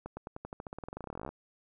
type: accelerating click train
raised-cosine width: 1 ms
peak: -26 dBFS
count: 28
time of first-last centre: 0.06-1.29 s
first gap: 110 ms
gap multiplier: 0.92
effects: none